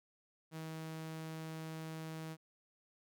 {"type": "tone", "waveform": "sawtooth", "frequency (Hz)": 159.7, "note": "D#3", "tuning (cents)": 45, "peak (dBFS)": -39, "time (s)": [0.51, 2.37], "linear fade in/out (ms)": 50, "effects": []}